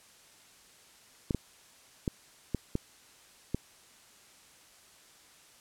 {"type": "clicks", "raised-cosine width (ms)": 3, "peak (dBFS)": -16, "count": 6, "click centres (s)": [1.308, 1.347, 2.078, 2.547, 2.754, 3.546], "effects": ["white hiss -58 dBFS RMS until 5.6 s", "low-pass 10000 Hz 12 dB/octave"]}